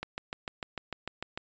click train, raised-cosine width 0.3 ms, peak -19 dBFS, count 10, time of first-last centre 0.03-1.375 s, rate 6.69 Hz, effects resampled to 16000 Hz

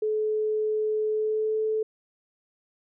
sine tone with pitch glide, 430.1 to 435.6 Hz, A4 to A4, -39 to -17 cents, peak -23 dBFS, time 0.02-1.83 s, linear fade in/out 5 ms, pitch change +22 cents, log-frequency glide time 1.11-1.59 s, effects none

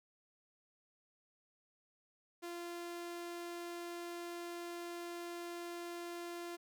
sawtooth tone, 345.4 Hz, F4, 19 cents flat, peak -39 dBFS, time 2.42-6.57 s, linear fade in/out 20 ms, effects none

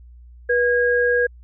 sine tone pair together, 486.3 / 1635.7 Hz, B4 / G#6, -27 / -27 cents, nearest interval octave + major sixth, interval 2100 cents, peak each -17 / -19 dBFS, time 0.49-1.27 s, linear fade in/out 10 ms, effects added 60 Hz sine -41 dBFS peak until 1.43 s

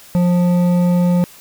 sine tone with hard clipping, 176.8 Hz, F3, 22 cents sharp, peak -13 dBFS, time 0.15-1.24 s, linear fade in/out 0 ms, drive 9 dB, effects white hiss -42 dBFS RMS until 1.4 s

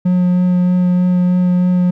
triangle tone with vibrato, 180 Hz, F#3, 47 cents flat, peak -8 dBFS, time 0.05-1.91 s, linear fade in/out 10 ms, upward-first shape sine, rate 3.2 Hz, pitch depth 9 cents each way, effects none

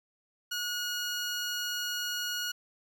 15% pulse tone, 1447 Hz, F#6, 39 cents flat, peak -25 dBFS, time 0.51-2.52 s, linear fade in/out 10 ms, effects none

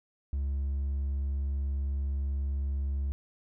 sine tone with hard clipping, 69.3 Hz, C#2, in tune, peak -29 dBFS, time 0.33-3.12 s, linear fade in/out 0 ms, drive 2 dB, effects none

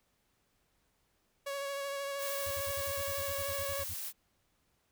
sawtooth tone with vibrato, 558 Hz, C#5, 11 cents sharp, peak -32 dBFS, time 1.46-3.84 s, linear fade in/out 10 ms, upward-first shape sine, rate 13 Hz, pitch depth 18 cents each way
blue noise, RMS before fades -40 dBFS, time 2.18-4.13 s, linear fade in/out 50 ms
triangle tone bursts, 85.3 Hz, F2, 40 cents flat, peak -40 dBFS, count 15, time 2.46-3.941 s, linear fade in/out 10 ms, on 53 ms, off 49 ms
effects pink hiss -75 dBFS RMS until 4.91 s

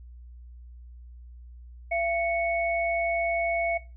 sine tone pair together, 678.2 / 2215 Hz, E5 / C#7, +49 / -2 cents, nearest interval octave + minor sixth, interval 2049 cents, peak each -26 / -28 dBFS, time 1.91-3.78 s, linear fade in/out 10 ms, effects noise-tail reverb RT60 0.3 s tail -18 dB re dry + added 60 Hz sine -43 dBFS peak until 3.96 s

